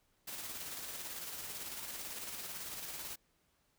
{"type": "noise with tremolo", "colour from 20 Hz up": "white", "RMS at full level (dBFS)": -43, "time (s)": [0.27, 3.16], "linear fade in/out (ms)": 10, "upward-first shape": "square", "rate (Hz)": 18, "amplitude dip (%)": 30, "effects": ["pink hiss -75 dBFS RMS until 3.78 s"]}